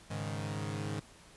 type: chord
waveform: sawtooth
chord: Ab suspended fourth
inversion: none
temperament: equal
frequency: 103.83 / 138.59 / 155.56 Hz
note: Ab2 / Db3 / Eb3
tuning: 0 / 0 / 0 cents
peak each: -34 / -38 / -36 dBFS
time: 0.1-1 s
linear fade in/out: 10 ms
effects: pink hiss -57 dBFS RMS until 1.36 s + resampled to 24000 Hz